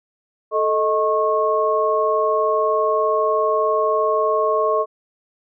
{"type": "tone cluster", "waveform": "sine", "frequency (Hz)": [438.4, 626, 1091], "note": ["A4", "D#5", "C#6"], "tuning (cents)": [-6, 10, -28], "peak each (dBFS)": -20, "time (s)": [0.51, 4.86], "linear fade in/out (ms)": 50, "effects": []}